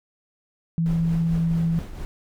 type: tone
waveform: sine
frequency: 165.4 Hz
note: E3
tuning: 6 cents sharp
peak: -19 dBFS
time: 0.78-1.79 s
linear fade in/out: 0 ms
type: noise with tremolo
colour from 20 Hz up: brown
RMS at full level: -31 dBFS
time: 0.86-2.05 s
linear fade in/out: 0 ms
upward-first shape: triangle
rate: 4.5 Hz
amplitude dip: 55%
effects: none